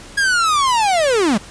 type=linear sweep; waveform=45% pulse; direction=down; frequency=1661.2 to 185 Hz; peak=-13 dBFS; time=0.17-1.38 s; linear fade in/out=10 ms; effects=pink hiss -38 dBFS RMS until 1.5 s + resampled to 22050 Hz